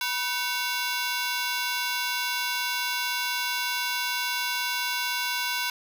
15% pulse ring-modulated tone, 1244.5 Hz, D#6, in tune, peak -17 dBFS, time 0.01-5.7 s, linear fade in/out 2 ms, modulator 270 Hz, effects none

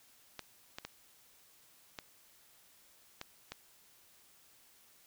clicks, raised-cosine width 0.2 ms, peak -24 dBFS, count 6, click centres 0.393 / 0.785 / 0.85 / 1.988 / 3.214 / 3.52 s, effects white hiss -64 dBFS RMS until 5.06 s

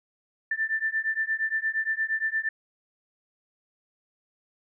sine beating tone pair, 1770 / 1778.6 Hz, A6 / A6, +10 / +18 cents, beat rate 8.6 Hz, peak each -28 dBFS, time 0.51-2.49 s, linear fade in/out 5 ms, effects none

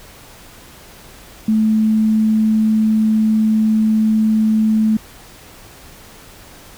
sine tone, 218 Hz, A3, 16 cents flat, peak -11 dBFS, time 1.48-4.97 s, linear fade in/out 5 ms, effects pink hiss -41 dBFS RMS until 6.77 s

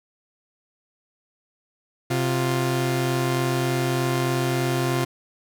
sawtooth tone pair together, 131.1 / 350 Hz, C3 / F4, +4 / +4 cents, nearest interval octave + perfect fourth, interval 1700 cents, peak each -19 / -21 dBFS, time 2.1-5.05 s, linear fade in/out 10 ms, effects none

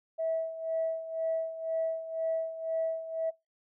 sine tone with tremolo, 650 Hz, E5, 24 cents flat, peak -26 dBFS, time 0.18-3.31 s, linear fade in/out 20 ms, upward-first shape sine, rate 2 Hz, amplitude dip 75%, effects noise-tail reverb RT60 0.2 s tail -22 dB re dry + tanh soft clip ceiling -22 dBFS

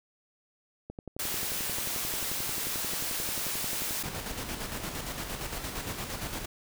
click train, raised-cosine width 2 ms, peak -26 dBFS, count 35, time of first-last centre 0.9-3.909 s, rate 11.3 Hz
white noise, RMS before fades -33 dBFS, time 1.19-4.03 s, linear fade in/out 5 ms
pink noise with tremolo, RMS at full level -35 dBFS, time 4.03-6.46 s, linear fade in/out 10 ms, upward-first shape square, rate 8.7 Hz, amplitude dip 40%
effects none

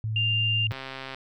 sine tone with vibrato, 109.2 Hz, A2, 13 cents flat, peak -26 dBFS, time 0.04-0.72 s, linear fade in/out 0 ms, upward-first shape triangle, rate 5.8 Hz, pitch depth 8 cents each way
sine tone, 2794 Hz, F7, in tune, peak -23 dBFS, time 0.16-0.67 s, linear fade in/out 2 ms
click train, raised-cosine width 0.3 ms, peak -20 dBFS, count 59, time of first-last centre 0.71-1.146 s, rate 133 Hz
effects none

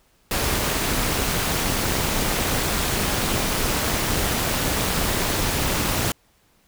pink noise with amplitude modulation, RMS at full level -20 dBFS, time 0.31-6.12 s, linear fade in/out 2 ms, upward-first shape sine, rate 221 Hz, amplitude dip 60%, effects pink hiss -61 dBFS RMS until 6.67 s

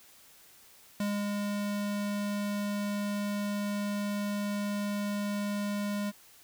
square tone with ADSR envelope, 204.6 Hz, G#3, 26 cents flat, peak -29 dBFS, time 1-6.12 s, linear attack 3 ms, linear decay 240 ms, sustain -2 dB, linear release 32 ms, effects white hiss -57 dBFS RMS until 6.43 s

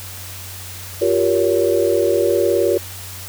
sine chord, G half-diminished seventh, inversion third, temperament just, 352.8 / 392 / 470.4 / 564.5 Hz, F4 / G4 / Bb4 / Db5, +18 / 0 / +16 / +31 cents, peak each -19 dBFS, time 1.01-2.78 s, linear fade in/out 10 ms, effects added 93 Hz sine -35 dBFS peak until 3.28 s + white hiss -34 dBFS RMS until 3.28 s

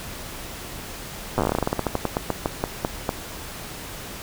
slowing click train, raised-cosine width 1 ms, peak -7 dBFS, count 25, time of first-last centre 1.38-3.092 s, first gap 8 ms, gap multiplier 1.16, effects pink hiss -36 dBFS RMS until 4.22 s

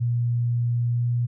sine tone with pitch glide, 119.5 to 120.33 Hz, A#2 to B2, +43 to -45 cents, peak -20 dBFS, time 0-1.27 s, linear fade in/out 20 ms, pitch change +12 cents, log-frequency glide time 0.9-1.06 s, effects none

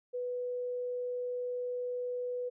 sine tone, 493.9 Hz, B4, in tune, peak -33 dBFS, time 0.13-2.5 s, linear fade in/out 20 ms, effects none

